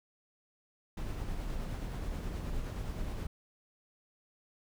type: noise with tremolo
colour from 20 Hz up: brown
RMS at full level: -36 dBFS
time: 0.97-3.27 s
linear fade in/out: 5 ms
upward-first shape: sine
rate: 9.5 Hz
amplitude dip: 25%
effects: none